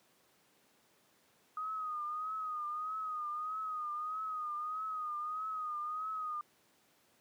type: tone with vibrato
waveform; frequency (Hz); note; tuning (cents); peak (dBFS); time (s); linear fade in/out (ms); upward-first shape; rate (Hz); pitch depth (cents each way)
sine; 1244.5; D#6; 0; -36; 1.57-6.41; 2; triangle; 1.6; 72
effects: pink hiss -69 dBFS RMS until 7.2 s + high-pass 200 Hz 12 dB/octave